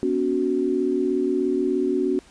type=chord; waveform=sine; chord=B suspended second; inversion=none; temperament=equal with one note detuned; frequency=246.9 / 283.7 / 370 Hz; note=B3 / C#4 / F#4; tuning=0 / +40 / 0 cents; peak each=-27 / -24 / -22 dBFS; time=0.03-2.19 s; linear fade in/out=0 ms; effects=pink hiss -52 dBFS RMS until 2.3 s + resampled to 22050 Hz

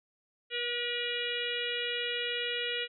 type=harmonic tone; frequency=481 Hz; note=B4; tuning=46 cents flat; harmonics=1 / 3 / 4 / 5 / 6 / 7 / 8; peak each=-38 / -41 / -39 / -39 / -35 / -41 / -44 dBFS; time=0.5-2.88 s; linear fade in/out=50 ms; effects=none

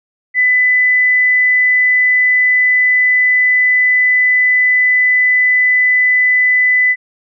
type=tone; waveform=sine; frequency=2000 Hz; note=B6; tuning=21 cents sharp; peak=-8 dBFS; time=0.34-6.96 s; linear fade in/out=50 ms; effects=none

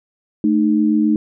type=tone pair together; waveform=sine; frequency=219.1 / 306.7 Hz; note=A3 / D#4; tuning=-7 / -25 cents; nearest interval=tritone; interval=582 cents; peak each=-15 dBFS; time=0.44-1.16 s; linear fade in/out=2 ms; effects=none

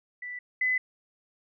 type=tone pair in turn; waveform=sine; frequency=1975.5 / 2014 Hz; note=B6 / B6; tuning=0 / +33 cents; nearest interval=unison; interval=33 cents; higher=second; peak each=-35 / -23 dBFS; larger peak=second; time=0.22-0.39 / 0.61-0.78 s; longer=neither; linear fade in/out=5 ms; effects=none

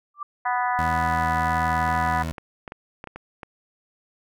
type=tone with exponential growth; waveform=sine; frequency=1174.7 Hz; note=D6; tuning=in tune; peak=-25 dBFS; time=0.14-0.23 s; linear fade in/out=5 ms; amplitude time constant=18 ms
type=harmonic tone; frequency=246.9 Hz; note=B3; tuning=in tune; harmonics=3 / 4 / 5 / 6 / 7 / 8; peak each=-25 / -25 / -31 / -32 / -32 / -35 dBFS; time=0.45-2.23 s; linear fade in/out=10 ms
type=tone; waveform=20% pulse; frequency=81 Hz; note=E2; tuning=30 cents flat; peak=-22 dBFS; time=0.79-2.32 s; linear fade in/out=0 ms
type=clicks; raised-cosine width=0.5 ms; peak=-21 dBFS; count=12; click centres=1.887 / 1.947 / 2.067 / 2.234 / 2.289 / 2.382 / 2.678 / 2.721 / 3.041 / 3.073 / 3.16 / 3.432 s
effects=none

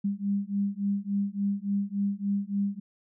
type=beating tone pair; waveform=sine; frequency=198.6 / 202.1 Hz; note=G3 / G#3; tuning=+23 / -47 cents; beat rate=3.5 Hz; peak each=-29 dBFS; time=0.04-2.8 s; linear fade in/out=10 ms; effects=none

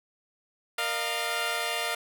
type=chord; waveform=10% pulse; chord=Bb suspended fourth; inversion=none; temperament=equal with one note detuned; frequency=466.2 / 609.1 / 698.5 Hz; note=Bb4 / Eb5 / F5; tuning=0 / -37 / 0 cents; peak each=-26 / -25 / -22 dBFS; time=0.78-1.95 s; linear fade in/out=5 ms; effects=none

